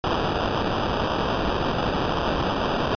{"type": "noise with sample-and-hold", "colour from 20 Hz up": "white", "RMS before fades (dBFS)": -24, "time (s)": [0.04, 2.95], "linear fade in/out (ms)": 0, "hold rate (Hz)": 2100, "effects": ["resampled to 11025 Hz"]}